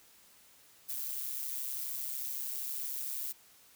violet noise with amplitude modulation, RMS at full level -35 dBFS, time 0.88-3.33 s, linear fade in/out 20 ms, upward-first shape sine, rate 133 Hz, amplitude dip 65%, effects white hiss -61 dBFS RMS until 3.75 s

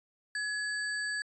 sine tone with sample-and-hold, 1692 Hz, G#6, 32 cents sharp, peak -31 dBFS, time 0.35-1.22 s, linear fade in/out 2 ms, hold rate 6300 Hz, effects resampled to 22050 Hz

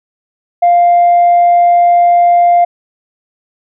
sine tone, 698.5 Hz, F5, in tune, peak -3 dBFS, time 0.62-2.65 s, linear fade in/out 10 ms, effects tanh soft clip ceiling -2 dBFS

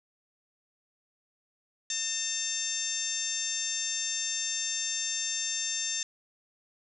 harmonic tone, 900 Hz, A5, 39 cents sharp, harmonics 2 / 3 / 4 / 5 / 6 / 7 / 8, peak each -43 / -42 / -36 / -45 / -37 / -34 / -36 dBFS, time 1.9-6.03 s, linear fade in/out 2 ms, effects none

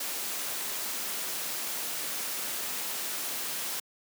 white noise, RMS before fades -34 dBFS, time 0-3.8 s, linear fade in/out 5 ms, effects high-pass 200 Hz 12 dB/octave

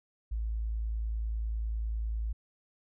sine tone, 55 Hz, A1, in tune, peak -30 dBFS, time 0.31-2.33 s, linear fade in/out 10 ms, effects none

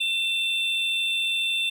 triangle tone pair together, 2693 / 3557 Hz, E7 / A7, +36 / +18 cents, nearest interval perfect fourth, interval 482 cents, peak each -24 dBFS, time 0-1.7 s, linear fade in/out 10 ms, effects none

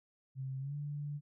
sine tone with pitch glide, 133 to 145.88 Hz, C3 to D3, +29 to -11 cents, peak -37 dBFS, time 0.35-1.21 s, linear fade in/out 50 ms, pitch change +160 cents, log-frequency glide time 0.59-0.75 s, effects none

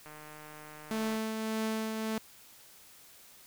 click train, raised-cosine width 0.5 ms, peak -34 dBFS, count 169, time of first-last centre 0.06-1.165 s, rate 152 Hz
sawtooth tone with tremolo, 220 Hz, A3, in tune, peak -26 dBFS, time 0.91-2.18 s, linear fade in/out 0 ms, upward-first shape triangle, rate 1.7 Hz, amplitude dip 40%
effects white hiss -56 dBFS RMS until 3.46 s

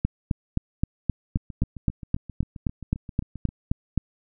two click trains, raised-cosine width 5 ms, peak -9 / -24 dBFS, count 16 / 17, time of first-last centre 0.05-3.977 / 1.37-3.489 s, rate 3.82 / 7.55 Hz, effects none

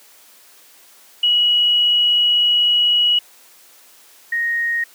sine tone pair in turn, 2916 / 1867.5 Hz, F#7 / A#6, -26 / +3 cents, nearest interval minor sixth, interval 771 cents, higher first, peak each -12 / -17 dBFS, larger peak first, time 1.23-3.19 / 4.32-4.84 s, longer first, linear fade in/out 5 ms, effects white hiss -48 dBFS RMS until 4.94 s + high-pass 300 Hz 12 dB/octave

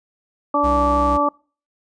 harmonic tone, 290 Hz, D4, 22 cents flat, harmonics 1 / 2 / 3 / 4, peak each -22 / -21 / -22 / -18 dBFS, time 0.54-1.29 s, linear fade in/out 5 ms
square tone, 64.6 Hz, C2, 21 cents flat, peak -24 dBFS, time 0.63-1.18 s, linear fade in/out 20 ms
effects noise-tail reverb RT60 0.4 s tail -26 dB re dry + resampled to 22050 Hz

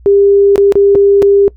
sine tone with dropouts, 400 Hz, G4, 35 cents sharp, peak -4 dBFS, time 0.06-1.48 s, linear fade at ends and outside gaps 0 ms, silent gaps 0.558-0.579 / 0.723-0.755 / 0.95-0.955 / 1.221-1.226 s, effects noise-tail reverb RT60 0.1 s tail -22 dB re dry + added 60 Hz sine -35 dBFS peak until 1.56 s

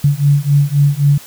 sine beating tone pair, 141.3 / 145.1 Hz, C#3 / D3, +34 / -21 cents, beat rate 3.8 Hz, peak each -12 dBFS, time 0.04-1.18 s, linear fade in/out 5 ms, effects white hiss -37 dBFS RMS until 1.26 s

